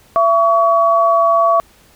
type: tone pair together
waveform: sine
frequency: 672 / 1130.2 Hz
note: E5 / C#6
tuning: +33 / +33 cents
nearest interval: major sixth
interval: 900 cents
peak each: -12 dBFS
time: 0.16-1.6 s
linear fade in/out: 0 ms
effects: pink hiss -49 dBFS RMS until 1.95 s